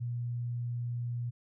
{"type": "tone", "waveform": "sine", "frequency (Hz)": 120.2, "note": "B2", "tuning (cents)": -46, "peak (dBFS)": -32, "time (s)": [0, 1.31], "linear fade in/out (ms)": 20, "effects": []}